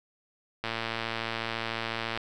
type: click train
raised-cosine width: 0.3 ms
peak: -15 dBFS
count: 176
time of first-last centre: 0.64-2.175 s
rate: 114 Hz
effects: none